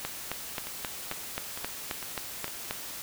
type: two click trains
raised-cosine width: 0.3 ms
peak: -22 / -15 dBFS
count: 5 / 11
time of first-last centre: 0.67-2.48 / 0.05-2.71 s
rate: 2.21 / 3.76 Hz
effects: white hiss -40 dBFS RMS until 3.02 s